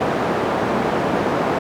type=band-pass noise; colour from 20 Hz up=white; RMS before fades=-20 dBFS; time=0-1.59 s; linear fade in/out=10 ms; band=140 to 790 Hz; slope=12 dB/octave; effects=none